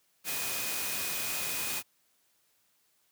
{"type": "tone in noise", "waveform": "sine", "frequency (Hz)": 2489, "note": "D#7", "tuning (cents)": 0, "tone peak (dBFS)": -41, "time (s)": [0.24, 1.83], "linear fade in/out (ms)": 50, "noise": "white", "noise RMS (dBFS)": -34, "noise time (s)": [0.24, 1.83], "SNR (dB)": -10, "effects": ["white hiss -71 dBFS RMS until 3.11 s", "high-pass 80 Hz 12 dB/octave"]}